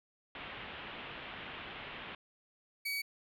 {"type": "low-pass noise", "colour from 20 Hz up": "white", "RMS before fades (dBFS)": -46, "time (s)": [0.35, 2.15], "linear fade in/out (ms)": 2, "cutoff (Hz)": 3300, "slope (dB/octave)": 48}
{"type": "tone", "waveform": "30% pulse", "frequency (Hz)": 2265, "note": "C#7", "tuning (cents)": 37, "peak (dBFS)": -32, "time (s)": [2.85, 3.02], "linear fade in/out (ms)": 10}
{"effects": []}